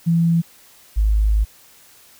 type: tone pair in turn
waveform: sine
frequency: 167.5 / 52.76 Hz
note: E3 / G#1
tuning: +28 / +28 cents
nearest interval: octave + minor sixth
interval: 2000 cents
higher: first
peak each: -13 dBFS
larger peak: neither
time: 0.06-0.42 / 0.96-1.45 s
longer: second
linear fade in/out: 20 ms
effects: white hiss -49 dBFS RMS until 2.19 s